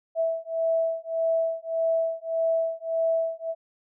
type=beating tone pair; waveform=sine; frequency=655 / 656.7 Hz; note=E5 / E5; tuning=-11 / -7 cents; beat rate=1.7 Hz; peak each=-26 dBFS; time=0.15-3.55 s; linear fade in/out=50 ms; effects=none